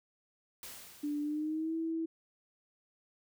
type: noise with exponential decay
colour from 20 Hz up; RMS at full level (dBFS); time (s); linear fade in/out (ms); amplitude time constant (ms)
white; -45; 0.63-1.92; 1; 280
type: tone with pitch glide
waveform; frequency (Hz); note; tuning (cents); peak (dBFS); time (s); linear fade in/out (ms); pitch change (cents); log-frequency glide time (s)
sine; 293.7 to 325.9; D4 to E4; 0 to -20; -32; 1.03-2.06; 10; +180; 1.21-1.75
effects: none